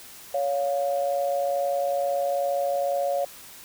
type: tone pair together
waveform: sine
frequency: 560.7 / 703 Hz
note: C#5 / F5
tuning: +20 / +11 cents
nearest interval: major third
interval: 391 cents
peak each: -24 / -27 dBFS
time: 0.34-3.25 s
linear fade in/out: 5 ms
effects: white hiss -45 dBFS RMS until 3.64 s